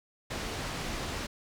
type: low-pass noise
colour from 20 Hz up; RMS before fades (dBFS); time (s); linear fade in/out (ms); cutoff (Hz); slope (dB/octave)
pink; -36; 0.3-1.27; 10; 6500; 12
effects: none